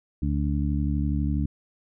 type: harmonic tone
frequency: 72.2 Hz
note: D2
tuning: 29 cents flat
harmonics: 1 / 2 / 3 / 4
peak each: -25 / -28 / -30 / -31 dBFS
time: 0.22-1.46 s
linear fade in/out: 5 ms
effects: none